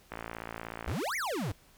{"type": "click train", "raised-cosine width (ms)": 0.5, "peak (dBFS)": -23, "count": 46, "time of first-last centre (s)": [0.12, 0.915], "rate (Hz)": 56.6}
{"type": "exponential two-way sweep", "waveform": "square", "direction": "up then down", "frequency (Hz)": [55.8, 2349, 84.7], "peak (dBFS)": -32, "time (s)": [0.87, 1.52], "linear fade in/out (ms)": 5, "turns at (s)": 1.16}
{"effects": ["pink hiss -61 dBFS RMS until 1.77 s"]}